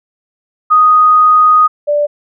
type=tone pair in turn; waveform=sine; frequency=1244.5 / 587.3 Hz; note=D#6 / D5; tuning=0 / 0 cents; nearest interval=octave + minor second; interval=1300 cents; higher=first; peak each=-4 / -9 dBFS; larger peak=first; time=0.7-1.68 / 1.87-2.07 s; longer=first; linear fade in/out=20 ms; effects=none